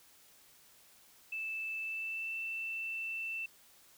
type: tone with pitch glide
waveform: sine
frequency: 2637 to 2668 Hz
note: E7 to E7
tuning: 0 to +20 cents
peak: -36 dBFS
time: 1.32-3.46 s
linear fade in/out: 5 ms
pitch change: +20 cents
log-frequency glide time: 1.81-2.35 s
effects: white hiss -62 dBFS RMS until 3.97 s